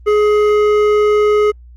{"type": "tone with hard clipping", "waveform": "sine", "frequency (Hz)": 420.1, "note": "G#4", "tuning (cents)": 20, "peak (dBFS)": -11, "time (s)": [0.06, 1.52], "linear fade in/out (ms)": 20, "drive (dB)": 10, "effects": ["added 60 Hz sine -36 dBFS peak until 1.76 s", "Opus 24 kbps"]}